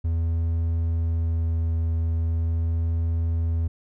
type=tone with vibrato; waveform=triangle; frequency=82.41 Hz; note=E2; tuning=in tune; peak=-19 dBFS; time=0.04-3.68 s; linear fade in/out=10 ms; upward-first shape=sine; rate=0.41 Hz; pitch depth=8 cents each way; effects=none